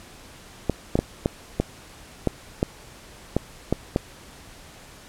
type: clicks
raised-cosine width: 2 ms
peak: -6 dBFS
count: 10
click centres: 0.697 / 0.955 / 0.99 / 1.259 / 1.6 / 2.273 / 2.629 / 3.366 / 3.726 / 3.961 s
effects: pink hiss -46 dBFS RMS until 5.08 s + low-pass 11000 Hz 12 dB/octave